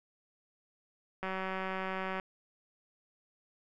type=click train; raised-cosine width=0.5 ms; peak=-22 dBFS; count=184; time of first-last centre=1.23-2.198 s; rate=189 Hz; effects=none